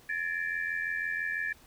sine tone cluster, 1714 / 1800 / 2337 Hz, A6 / A6 / D7, -46 / +39 / -9 cents, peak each -32 / -35 / -40 dBFS, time 0.09-1.53 s, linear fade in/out 5 ms, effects pink hiss -58 dBFS RMS until 1.66 s

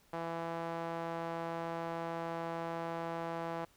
sawtooth tone with band-pass filter, 166.7 Hz, E3, 20 cents sharp, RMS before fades -39 dBFS, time 0.13-3.65 s, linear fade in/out 5 ms, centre 810 Hz, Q 1.3, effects pink hiss -67 dBFS RMS until 3.76 s

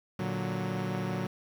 sawtooth chord, Bb augmented, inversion none, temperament equal, 116.54 / 146.83 / 185 Hz, Bb2 / D3 / F#3, 0 / 0 / 0 cents, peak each -32 / -33 / -29 dBFS, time 0.19-1.27 s, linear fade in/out 5 ms, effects low-pass 3000 Hz 12 dB/octave + 9-bit

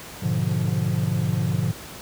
triangle chord, G# diminished seventh, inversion none, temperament equal, 103.83 / 123.47 / 146.83 / 174.61 Hz, G#2 / B2 / D3 / F3, 0 / 0 / 0 / 0 cents, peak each -24 dBFS, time 0.22-1.72 s, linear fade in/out 10 ms, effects pink hiss -39 dBFS RMS until 2.01 s + high-pass 60 Hz 12 dB/octave

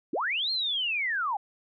sine linear two-way sweep, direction up then down, 230 to 4279 to 764 Hz, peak -26 dBFS, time 0.13-1.37 s, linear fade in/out 5 ms, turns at 0.51 s, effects none

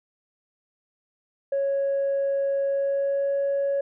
sine tone with pitch glide, 553 to 557.5 Hz, C#5 to C#5, -4 to +10 cents, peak -20 dBFS, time 1.52-3.81 s, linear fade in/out 5 ms, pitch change +14 cents, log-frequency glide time 2.66-3.34 s, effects tanh soft clip ceiling -19 dBFS

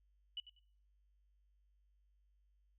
sine tone with echo, 2955 Hz, F#7, 3 cents flat, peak -40 dBFS, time 0.37-0.4 s, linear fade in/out 2 ms, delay 96 ms, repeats 2, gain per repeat -13 dB, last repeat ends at 0.592 s, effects noise-tail reverb RT60 0.6 s tail -26 dB re dry + added 50 Hz sine -70 dBFS peak until 2.78 s

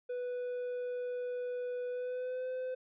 triangle tone with pitch glide, 493.9 to 511.3 Hz, B4 to C5, 0 to -40 cents, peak -33 dBFS, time 0.09-2.75 s, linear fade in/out 10 ms, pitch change +60 cents, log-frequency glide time 1.89-2.48 s, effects resampled to 8000 Hz

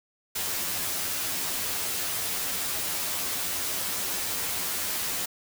white noise with comb filter, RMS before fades -30 dBFS, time 0.35-5.26 s, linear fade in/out 10 ms, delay 11 ms, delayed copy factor +0.9, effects none

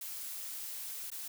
blue noise with dropouts, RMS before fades -42 dBFS, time 0.01-1.28 s, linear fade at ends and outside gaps 5 ms, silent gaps 1.103-1.116 s, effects none

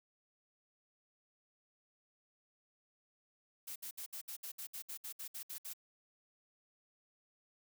blue noise bursts, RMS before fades -45 dBFS, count 14, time 3.67-5.735 s, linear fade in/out 10 ms, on 89 ms, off 63 ms, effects none

